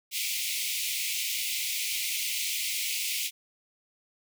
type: high-pass noise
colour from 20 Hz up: pink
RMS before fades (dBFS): -31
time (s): 0.11-3.31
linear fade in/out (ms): 50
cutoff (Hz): 2100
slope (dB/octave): 96
effects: none